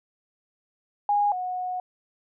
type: tone pair in turn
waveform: sine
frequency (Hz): 821 / 731.4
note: G#5 / F#5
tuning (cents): -20 / -20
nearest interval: major second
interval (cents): 200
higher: first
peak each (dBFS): -19 / -27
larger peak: first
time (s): 1.09-1.32 / 1.32-1.8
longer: second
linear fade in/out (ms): 2
effects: none